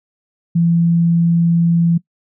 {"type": "tone", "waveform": "sine", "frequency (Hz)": 168.9, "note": "E3", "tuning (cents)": 42, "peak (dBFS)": -10, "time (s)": [0.55, 1.98], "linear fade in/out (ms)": 10, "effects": ["noise-tail reverb RT60 0.1 s tail -21 dB re dry"]}